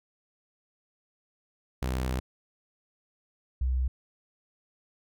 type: tone pair in turn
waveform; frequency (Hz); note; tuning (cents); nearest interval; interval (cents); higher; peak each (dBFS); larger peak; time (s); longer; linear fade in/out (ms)
sawtooth / sine; 63.8 / 63.8; C2 / C2; -43 / -43; unison; 0; neither; -24; neither; 1.82-2.2 / 3.61-3.88; first; 5
effects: none